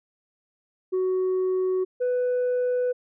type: tone pair in turn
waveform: sine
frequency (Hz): 372.1 / 496.7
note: F#4 / B4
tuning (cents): +10 / +10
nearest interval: perfect fourth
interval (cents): 500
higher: second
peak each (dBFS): -19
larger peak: neither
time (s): 0.92-1.85 / 2-2.93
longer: neither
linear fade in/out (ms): 20
effects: tanh soft clip ceiling -20 dBFS